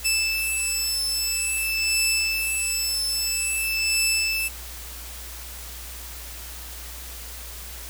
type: beating tone pair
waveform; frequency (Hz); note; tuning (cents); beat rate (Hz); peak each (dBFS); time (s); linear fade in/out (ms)
15% pulse; 2637 / 2637.5; E7 / E7; 0 / 0; 0.5; -18; 0.04-4.49; 20
effects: added 60 Hz sine -39 dBFS peak until 7.89 s + white hiss -39 dBFS RMS until 7.89 s